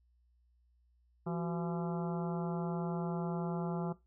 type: harmonic tone with a mistuned harmonic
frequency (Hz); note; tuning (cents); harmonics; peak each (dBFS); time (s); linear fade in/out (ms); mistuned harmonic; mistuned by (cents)
169.9; F3; -47; 1 / 2 / 3 / 4 / 5 / 6 / 7 / 8; -35 / -40 / -47 / -46 / -46 / -51 / -50 / -52; 1.26-3.93; 10; 2; +150
effects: noise-tail reverb RT60 0.2 s tail -18 dB re dry + added 60 Hz sine -67 dBFS peak until 4.06 s